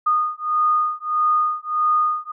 sine beating tone pair, 1229 / 1230.6 Hz, D#6 / D#6, -22 / -19 cents, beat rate 1.6 Hz, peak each -20 dBFS, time 0.06-2.32 s, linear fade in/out 10 ms, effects none

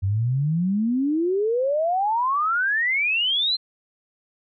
sine exponential sweep, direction up, 92.8 to 4186 Hz, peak -19 dBFS, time 0.02-3.57 s, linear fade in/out 20 ms, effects none

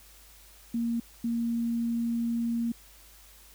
sine tone bursts at uneven times, 233.1 Hz, A#3, in tune, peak -26 dBFS, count 2, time 0.74-1 / 1.24-2.72 s, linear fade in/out 5 ms, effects added 51 Hz sine -56 dBFS peak until 3.54 s + white hiss -55 dBFS RMS until 3.54 s

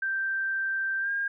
sine tone with pitch glide, 1568 to 1613.9 Hz, G6 to G6, 0 to +50 cents, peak -26 dBFS, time 0.02-1.28 s, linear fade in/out 5 ms, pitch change +50 cents, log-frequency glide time 1-1.1 s, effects none

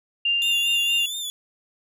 sine tone with tremolo, 2794 Hz, F7, in tune, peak -18 dBFS, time 0.25-1.06 s, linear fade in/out 5 ms, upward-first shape triangle, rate 4.6 Hz, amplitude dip 25%
sawtooth tone with vibrato, 3520 Hz, A7, in tune, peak -25 dBFS, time 0.42-1.3 s, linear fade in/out 0 ms, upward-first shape sine, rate 4.3 Hz, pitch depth 56 cents each way
effects none

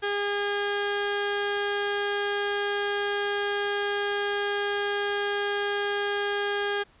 sawtooth tone pair together, 407 / 814 Hz, G#4 / G#5, -35 / -35 cents, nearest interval octave, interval 1200 cents, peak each -23 dBFS, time 0.02-6.84 s, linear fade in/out 20 ms, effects pink hiss -59 dBFS RMS until 7 s + resampled to 8000 Hz

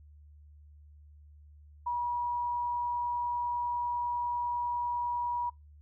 sine tone, 964 Hz, B5, 42 cents flat, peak -29 dBFS, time 1.86-5.5 s, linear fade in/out 10 ms, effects noise-tail reverb RT60 0.2 s tail -26 dB re dry + added 74 Hz sine -52 dBFS peak until 5.81 s

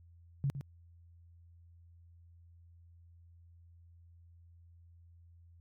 sine tone with echo, 138.59 Hz, C#3, in tune, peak -28 dBFS, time 0.44-0.5 s, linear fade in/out 0 ms, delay 110 ms, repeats 1, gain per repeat -9 dB, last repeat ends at 0.61 s, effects added 85 Hz sine -56 dBFS peak until 5.6 s + MP3 64 kbps

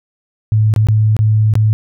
sine tone with dropouts, 108.1 Hz, A2, 30 cents flat, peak -8 dBFS, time 0.52-1.73 s, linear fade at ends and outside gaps 0 ms, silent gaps 0.739-0.762 / 0.87-0.886 / 1.166-1.19 / 1.538-1.554 s, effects none

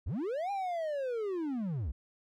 triangle linear two-way sweep, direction up then down, 52 to 814 to 52 Hz, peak -30 dBFS, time 0.06-1.92 s, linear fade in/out 10 ms, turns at 0.51 s, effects none

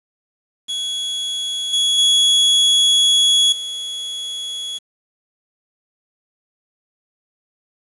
40% pulse tone with level steps, 3356 Hz, G#7, 17 cents sharp, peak -20 / -13 / -10 / -23 dBFS, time 0.68-4.79 s, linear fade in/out 20 ms, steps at 1.73 / 1.98 / 3.52 s, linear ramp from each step 5 ms, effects resampled to 24000 Hz + 7-bit

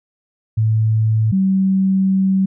sine tone pair in turn, 110 / 191.4 Hz, A2 / G3, 0 / -41 cents, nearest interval minor seventh, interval 959 cents, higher second, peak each -12 dBFS, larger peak neither, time 0.57-1.32 / 1.32-2.46 s, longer second, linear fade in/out 10 ms, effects none

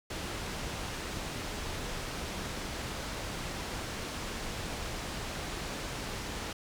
pink low-pass noise, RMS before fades -38 dBFS, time 0.1-6.53 s, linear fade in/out 5 ms, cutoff 7300 Hz, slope 12 dB/octave, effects none

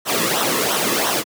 pink noise with flanger, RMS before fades -19 dBFS, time 0.05-1.24 s, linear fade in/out 50 ms, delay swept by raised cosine 0.42 to 1.35 ms, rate 2.9 Hz, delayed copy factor -0.6, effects high-pass 200 Hz 12 dB/octave

